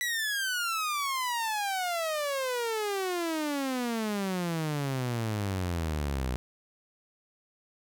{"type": "exponential sweep", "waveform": "sawtooth", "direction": "down", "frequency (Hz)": [1975.5, 61], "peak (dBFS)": -25, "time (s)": [0.01, 6.36], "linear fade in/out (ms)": 0, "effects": []}